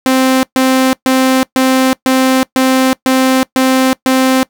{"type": "tone bursts", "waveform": "sawtooth", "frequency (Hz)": 261.1, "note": "C4", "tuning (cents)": -3, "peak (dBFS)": -4, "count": 9, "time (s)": [0.06, 4.43], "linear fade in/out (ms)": 0, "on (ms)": 370, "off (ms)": 130, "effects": ["noise-tail reverb RT60 0.1 s tail -22 dB re dry"]}